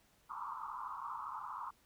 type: band-pass noise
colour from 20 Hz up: pink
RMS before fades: -44 dBFS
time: 0.29-1.71 s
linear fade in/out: 10 ms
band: 890 to 1300 Hz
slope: 96 dB/octave
effects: pink hiss -70 dBFS RMS until 1.85 s